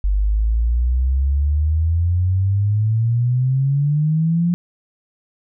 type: exponential sweep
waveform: sine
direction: up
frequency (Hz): 48.2 to 176.1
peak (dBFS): -14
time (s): 0.04-4.54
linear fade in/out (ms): 0
effects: none